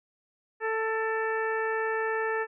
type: harmonic tone with a mistuned harmonic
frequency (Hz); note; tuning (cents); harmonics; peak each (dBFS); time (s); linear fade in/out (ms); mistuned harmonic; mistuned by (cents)
442.9; A4; +11; 1 / 2 / 3 / 4 / 5 / 6; -29 / -34 / -36 / -32 / -44 / -46; 0.6-2.47; 50; 5; +48
effects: none